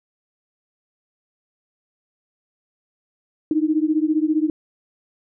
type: beating tone pair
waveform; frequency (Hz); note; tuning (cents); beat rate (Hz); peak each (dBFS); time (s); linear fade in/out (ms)
sine; 304.4 / 319.4; D#4 / D#4; -38 / +45; 15; -19 / -20; 3.51-4.5; 2
effects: none